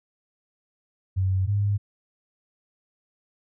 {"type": "tone pair in turn", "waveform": "sine", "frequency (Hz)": [94.6, 101.71], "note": ["F#2", "G#2"], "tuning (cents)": [39, -36], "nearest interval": "minor second", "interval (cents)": 125, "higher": "second", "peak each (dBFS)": -20, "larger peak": "neither", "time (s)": [[1.16, 1.47], [1.47, 1.78]], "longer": "neither", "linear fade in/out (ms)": 20, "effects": []}